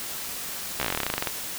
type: slowing click train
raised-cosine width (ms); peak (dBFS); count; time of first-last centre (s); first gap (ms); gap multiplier
0.3; -9; 18; 0.8-1.273; 14; 1.08
effects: white hiss -34 dBFS RMS until 1.58 s